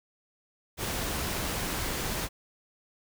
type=noise; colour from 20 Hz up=pink; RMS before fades=-32 dBFS; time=0.77-2.29 s; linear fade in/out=50 ms; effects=none